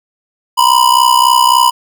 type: ring-modulated tone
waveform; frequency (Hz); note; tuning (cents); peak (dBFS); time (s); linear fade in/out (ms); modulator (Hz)
square; 987.8; B5; 0; -4; 0.57-1.71; 20; 31.8
effects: none